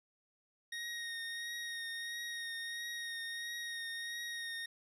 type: tone with vibrato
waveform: 25% pulse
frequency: 1864.7 Hz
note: A#6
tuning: in tune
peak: -36 dBFS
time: 0.72-4.66 s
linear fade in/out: 5 ms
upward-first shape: triangle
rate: 1.5 Hz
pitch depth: 24 cents each way
effects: low-pass 11000 Hz 12 dB/octave